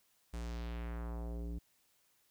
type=tone with low-pass filter sweep; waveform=square; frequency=58.27 Hz; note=A#1; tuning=in tune; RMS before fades=-41 dBFS; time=0.33-1.59 s; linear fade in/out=10 ms; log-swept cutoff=10000 to 270 Hz; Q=1.4; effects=white hiss -73 dBFS RMS until 2.3 s